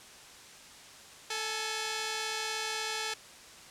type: tone pair together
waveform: 5% pulse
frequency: 440 / 843.7 Hz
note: A4 / G#5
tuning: 0 / +27 cents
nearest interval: major seventh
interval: 1127 cents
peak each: -23 / -24 dBFS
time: 1.3-3.14 s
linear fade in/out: 5 ms
effects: white hiss -51 dBFS RMS until 3.7 s + low-pass 8000 Hz 12 dB/octave

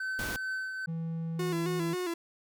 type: tone with tremolo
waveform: triangle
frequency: 1529 Hz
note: G6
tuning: 44 cents flat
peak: -29 dBFS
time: 0-0.86 s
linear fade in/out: 5 ms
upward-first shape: triangle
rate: 2.4 Hz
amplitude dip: 45%
type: noise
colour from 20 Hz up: pink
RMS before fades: -37 dBFS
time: 0.19-0.36 s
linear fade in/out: 0 ms
type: tone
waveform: triangle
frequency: 164.2 Hz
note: E3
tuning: 6 cents flat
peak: -30 dBFS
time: 0.87-1.95 s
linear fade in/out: 20 ms
type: tone with vibrato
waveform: 45% pulse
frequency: 349.8 Hz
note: F4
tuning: 3 cents sharp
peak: -31 dBFS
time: 1.39-2.14 s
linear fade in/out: 5 ms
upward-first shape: square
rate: 3.7 Hz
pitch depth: 64 cents each way
effects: none

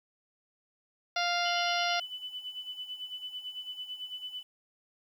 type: harmonic tone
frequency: 698.5 Hz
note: F5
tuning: in tune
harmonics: 1 / 2 / 3 / 4 / 5 / 6 / 7 / 8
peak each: -31 / -34 / -36 / -37 / -38 / -39 / -39 / -40 dBFS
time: 1.16-2 s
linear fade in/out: 5 ms
type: tone with tremolo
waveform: sine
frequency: 2996 Hz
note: F#7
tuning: 21 cents sharp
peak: -35 dBFS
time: 1.45-4.43 s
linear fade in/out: 5 ms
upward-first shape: sine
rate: 9 Hz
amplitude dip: 70%
effects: 10-bit

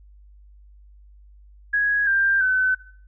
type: tone with pitch steps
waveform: sine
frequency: 1661.2 / 1587.1 / 1516.3 Hz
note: G#6 / G6 / F#6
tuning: 0 / +21 / +42 cents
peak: -17 dBFS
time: 1.73-2.75 s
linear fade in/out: 10 ms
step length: 340 ms
effects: noise-tail reverb RT60 0.5 s tail -17 dB re dry + added 50 Hz sine -46 dBFS peak until 3.07 s

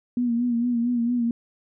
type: tone with vibrato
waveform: sine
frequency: 239.1 Hz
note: A#3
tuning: 44 cents sharp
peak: -20 dBFS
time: 0.17-1.31 s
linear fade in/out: 2 ms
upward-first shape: sine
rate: 4.4 Hz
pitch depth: 52 cents each way
effects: none

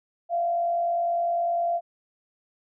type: tone with frequency modulation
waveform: sine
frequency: 688 Hz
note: F5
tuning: 26 cents flat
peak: -22 dBFS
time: 0.29-1.81 s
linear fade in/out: 50 ms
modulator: 49.9 Hz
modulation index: 0.36
effects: none

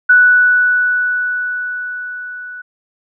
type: tone with level ramp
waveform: sine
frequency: 1480 Hz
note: F#6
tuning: in tune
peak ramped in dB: -4 to -27 dBFS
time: 0.09-2.62 s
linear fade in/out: 10 ms
effects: none

